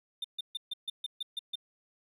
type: tone bursts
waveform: triangle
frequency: 3600 Hz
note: A7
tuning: 39 cents sharp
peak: -31 dBFS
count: 9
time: 0.22-1.556 s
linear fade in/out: 5 ms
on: 24 ms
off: 140 ms
effects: none